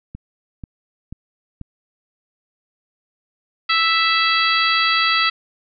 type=click train; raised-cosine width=5 ms; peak=-19 dBFS; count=4; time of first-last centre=0.15-1.613 s; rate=2.05 Hz
type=harmonic tone; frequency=659.3 Hz; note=E5; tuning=in tune; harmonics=2 / 3 / 4 / 5 / 6 / 7; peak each=-19 / -21 / -22 / -23 / -24 / -24 dBFS; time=3.69-5.3 s; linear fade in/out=10 ms
effects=none